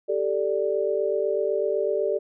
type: chord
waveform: sine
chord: G suspended second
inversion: none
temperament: equal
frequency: 392 / 440 / 587.3 Hz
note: G4 / A4 / D5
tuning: 0 / 0 / 0 cents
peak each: -26 dBFS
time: 0.08-2.19 s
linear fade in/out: 20 ms
effects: none